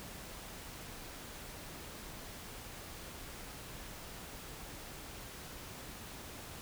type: silence
effects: pink hiss -48 dBFS RMS until 6.61 s